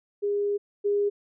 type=tone pair in turn; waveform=sine; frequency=407.8 / 407.8 Hz; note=G#4 / G#4; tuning=-32 / -32 cents; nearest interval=unison; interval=0 cents; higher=neither; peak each=-23 / -21 dBFS; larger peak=second; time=0.22-0.58 / 0.84-1.1 s; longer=first; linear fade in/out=20 ms; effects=none